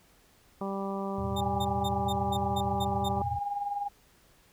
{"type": "harmonic tone", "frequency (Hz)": 196, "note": "G3", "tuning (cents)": 0, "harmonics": [1, 2, 3, 4, 5, 6], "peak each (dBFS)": [-34, -37, -39, -40, -41, -42], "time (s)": [0.61, 3.22], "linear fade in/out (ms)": 2}
{"type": "chord", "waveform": "sine", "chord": "E suspended fourth", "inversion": "none", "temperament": "equal", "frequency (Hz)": [82.41, 110, 123.47], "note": ["E2", "A2", "B2"], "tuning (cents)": [0, 0, 0], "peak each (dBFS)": [-36, -38, -39], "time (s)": [1.18, 3.39], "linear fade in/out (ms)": 5}
{"type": "tone bursts", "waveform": "40% pulse", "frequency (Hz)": 3644, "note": "A#7", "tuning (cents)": -40, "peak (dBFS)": -34, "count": 8, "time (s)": [1.36, 3.09], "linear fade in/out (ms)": 10, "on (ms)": 50, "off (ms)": 190}
{"type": "tone with tremolo", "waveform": "sine", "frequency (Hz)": 812, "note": "G#5", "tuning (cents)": -39, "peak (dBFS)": -27, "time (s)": [1.36, 3.89], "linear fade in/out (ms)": 20, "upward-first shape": "triangle", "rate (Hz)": 20, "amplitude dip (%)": 65}
{"effects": ["pink hiss -62 dBFS RMS until 4.52 s"]}